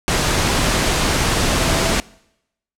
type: tone in noise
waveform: sine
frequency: 659.3 Hz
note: E5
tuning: in tune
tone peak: -25 dBFS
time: 1.58-1.94 s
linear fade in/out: 0 ms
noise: pink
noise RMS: -17 dBFS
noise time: 0.08-2 s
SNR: -11 dB
effects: noise-tail reverb RT60 0.8 s tail -23 dB re dry + low-pass 9000 Hz 12 dB/octave